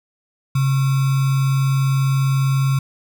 sine tone with sample-and-hold, 135.1 Hz, C#3, 44 cents flat, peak -14 dBFS, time 0.55-2.79 s, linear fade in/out 5 ms, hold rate 1225 Hz, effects none

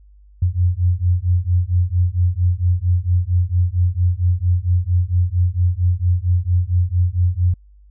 sine beating tone pair, 87.1 / 91.5 Hz, F2 / F#2, -4 / -19 cents, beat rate 4.4 Hz, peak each -17 dBFS, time 0.42-7.54 s, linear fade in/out 5 ms, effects added 50 Hz sine -44 dBFS peak until 7.9 s

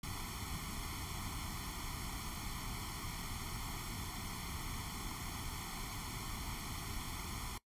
pink noise with comb filter, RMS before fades -43 dBFS, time 0.03-7.58 s, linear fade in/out 5 ms, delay 0.92 ms, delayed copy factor +1, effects noise-tail reverb RT60 0.1 s tail -19 dB re dry + resampled to 32000 Hz

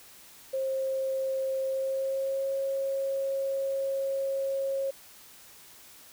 sine tone with pitch glide, 532 to 543.8 Hz, C5 to C#5, +29 to -33 cents, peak -27 dBFS, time 0.53-4.91 s, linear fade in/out 10 ms, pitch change +38 cents, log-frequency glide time 1.69-2.52 s, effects white hiss -52 dBFS RMS until 6.12 s

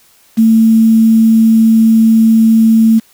sine tone with quantisation, 223.8 Hz, A3, 30 cents sharp, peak -4 dBFS, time 0.37-3 s, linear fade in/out 20 ms, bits 5, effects white hiss -48 dBFS RMS until 3.13 s

